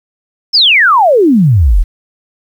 sine exponential sweep, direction down, 5410 to 35.45 Hz, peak -4 dBFS, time 0.53-1.84 s, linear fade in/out 20 ms, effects 7-bit

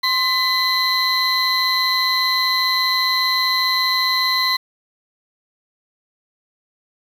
triangle tone cluster, 1046 / 2005 / 3971 / 4156 Hz, C6 / B6 / B7 / C8, -1 / +26 / +9 / -12 cents, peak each -20 dBFS, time 0.03-4.57 s, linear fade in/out 10 ms, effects 7-bit

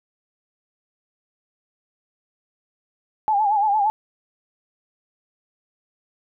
sine tone with vibrato, 833 Hz, G#5, 5 cents sharp, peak -16 dBFS, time 3.28-3.9 s, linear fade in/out 0 ms, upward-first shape sine, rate 8.7 Hz, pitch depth 86 cents each way, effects none

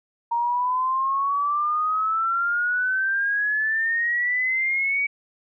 sine exponential sweep, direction up, 932.3 to 2274 Hz, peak -20 dBFS, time 0.31-5.07 s, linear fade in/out 10 ms, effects none

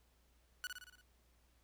sawtooth tone with echo, 1474 Hz, F#6, 7 cents flat, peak -36 dBFS, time 0.64-0.67 s, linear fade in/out 0 ms, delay 57 ms, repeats 6, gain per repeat -4 dB, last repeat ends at 1.012 s, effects added 60 Hz sine -70 dBFS peak until 1.63 s + pink hiss -75 dBFS RMS until 1.63 s

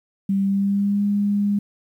sine tone with pitch glide, 196 to 203.5 Hz, G3 to G#3, 0 to -35 cents, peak -17 dBFS, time 0.29-1.59 s, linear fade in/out 5 ms, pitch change +65 cents, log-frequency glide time 0.45-1.03 s, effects 9-bit

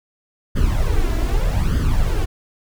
brown noise with flanger, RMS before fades -17 dBFS, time 0.55-2.26 s, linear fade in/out 20 ms, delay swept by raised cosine 0.62 to 3.02 ms, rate 0.82 Hz, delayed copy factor +0.7, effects none

